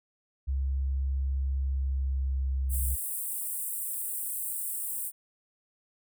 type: tone with pitch glide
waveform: sine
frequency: 67.4 to 66.51 Hz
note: C#2 to C2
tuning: -48 to +29 cents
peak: -26 dBFS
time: 0.47-2.96 s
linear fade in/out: 20 ms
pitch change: -23 cents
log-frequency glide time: 1.55-2.49 s
type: high-pass noise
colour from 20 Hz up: pink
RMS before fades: -34 dBFS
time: 2.69-5.12 s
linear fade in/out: 50 ms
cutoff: 8100 Hz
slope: 96 dB/octave
effects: none